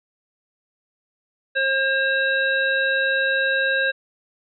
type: harmonic tone with a mistuned harmonic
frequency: 536 Hz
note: C5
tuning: 42 cents sharp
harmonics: 1 / 3 / 5 / 7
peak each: -25 / -19 / -31 / -30 dBFS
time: 1.55-3.92 s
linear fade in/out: 20 ms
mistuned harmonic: 7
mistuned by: +45 cents
effects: none